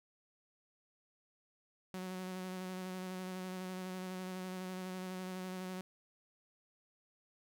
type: tone with vibrato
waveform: sawtooth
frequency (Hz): 185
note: F#3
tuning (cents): 0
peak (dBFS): -37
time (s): 1.94-5.81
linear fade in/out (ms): 0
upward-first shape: square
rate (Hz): 12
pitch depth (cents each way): 15
effects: none